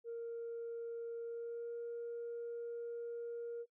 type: tone with pitch glide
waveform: sine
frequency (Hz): 465.1 to 470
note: A#4 to A#4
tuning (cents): -4 to +14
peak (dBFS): -39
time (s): 0.04-3.66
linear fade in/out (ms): 50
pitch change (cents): +18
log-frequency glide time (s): 1.22-1.73
effects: noise-tail reverb RT60 0.1 s tail -22 dB re dry + tanh soft clip ceiling -38 dBFS